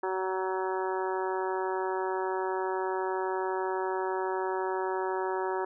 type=harmonic tone; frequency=188.1 Hz; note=F#3; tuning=29 cents sharp; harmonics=2 / 3 / 4 / 5 / 6 / 7 / 8 / 9; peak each=-31 / -40 / -37 / -34 / -44 / -42 / -46 / -43 dBFS; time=0.03-5.65 s; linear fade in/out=5 ms; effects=none